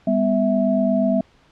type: tone cluster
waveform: sine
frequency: 200.5 / 248.9 / 655 Hz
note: G3 / B3 / E5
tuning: +39 / +14 / -11 cents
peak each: -20 dBFS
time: 0.07-1.21 s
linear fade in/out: 5 ms
effects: pink hiss -55 dBFS RMS until 1.51 s + low-pass 4000 Hz 12 dB/octave